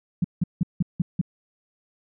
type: tone bursts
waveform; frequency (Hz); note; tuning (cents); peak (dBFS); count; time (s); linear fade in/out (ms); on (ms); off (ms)
sine; 174.61; F3; 0; -17; 6; 0.22-1.214; 5; 24; 170
effects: none